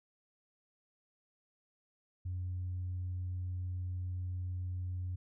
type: tone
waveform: sine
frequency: 90.7 Hz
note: F#2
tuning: 34 cents flat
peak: -34 dBFS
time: 2.25-5.16 s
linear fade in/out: 10 ms
effects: tanh soft clip ceiling -32 dBFS